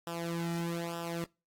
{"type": "tone with flanger", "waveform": "sawtooth", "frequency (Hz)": 169.1, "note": "E3", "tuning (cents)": 44, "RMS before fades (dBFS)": -36, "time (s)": [0.07, 1.24], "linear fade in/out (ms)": 0, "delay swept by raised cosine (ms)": [0.46, 1.86], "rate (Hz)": 1.1, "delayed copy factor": -0.85, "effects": ["noise-tail reverb RT60 0.3 s tail -25 dB re dry", "AAC 64 kbps"]}